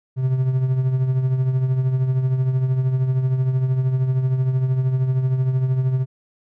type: tone with tremolo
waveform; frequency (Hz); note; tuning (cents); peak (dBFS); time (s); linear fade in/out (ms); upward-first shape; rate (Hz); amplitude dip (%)
triangle; 130; C3; -11; -12; 0.16-6.06; 50; triangle; 13; 60
effects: none